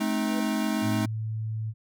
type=chord; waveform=square; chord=A diminished; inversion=none; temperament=equal with one note detuned; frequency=214.9 / 261.6 / 311.1 Hz; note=A3 / C4 / Eb4; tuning=-41 / 0 / 0 cents; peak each=-28 / -32 / -31 dBFS; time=0-1.06 s; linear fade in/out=10 ms
type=tone with exponential growth; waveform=sine; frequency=493.9 Hz; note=B4; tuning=in tune; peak=-33 dBFS; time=0.11-0.4 s; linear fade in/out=1 ms; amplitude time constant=63 ms
type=tone; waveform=sine; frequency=110 Hz; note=A2; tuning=in tune; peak=-28 dBFS; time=0.81-1.74 s; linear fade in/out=50 ms
effects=none